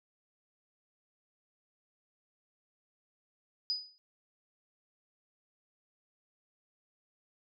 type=tone with exponential decay; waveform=sine; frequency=4965 Hz; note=D#8; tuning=5 cents flat; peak=-27 dBFS; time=3.7-3.98 s; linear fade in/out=0 ms; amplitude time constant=59 ms; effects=none